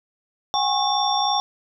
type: tone cluster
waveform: sine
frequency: 753 / 816 / 1091 / 3545 / 5570 Hz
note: F#5 / G#5 / C#6 / A7 / F8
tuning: +30 / -31 / -28 / +12 / -5 cents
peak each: -26 / -22 / -27 / -25 / -27 dBFS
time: 0.54-1.4 s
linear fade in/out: 0 ms
effects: none